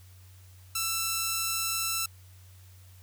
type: tone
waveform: 5% pulse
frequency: 1333 Hz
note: E6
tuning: 19 cents sharp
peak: -16 dBFS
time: 0.75-2.06 s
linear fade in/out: 5 ms
effects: added 92 Hz sine -50 dBFS peak until 3.02 s + white hiss -60 dBFS RMS until 3.02 s